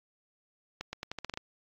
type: accelerating click train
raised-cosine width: 0.2 ms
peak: -19 dBFS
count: 9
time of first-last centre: 0.81-1.374 s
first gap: 120 ms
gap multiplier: 0.84
effects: low-pass 6000 Hz 12 dB/octave + AAC 32 kbps